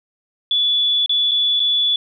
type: tone with dropouts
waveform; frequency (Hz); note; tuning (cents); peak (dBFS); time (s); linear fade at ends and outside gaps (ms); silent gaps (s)
sine; 3439; A7; -40; -14; 0.51-1.96; 2; 1.061-1.094 / 1.312-1.316 / 1.596-1.601
effects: none